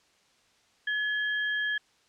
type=tone pair together; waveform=sine; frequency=1700 / 3209 Hz; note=G#6 / G7; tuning=+40 / +40 cents; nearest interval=major seventh; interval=1100 cents; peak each=-27 / -36 dBFS; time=0.87-1.78 s; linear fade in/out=5 ms; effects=white hiss -65 dBFS RMS until 2.08 s + low-pass 6000 Hz 12 dB/octave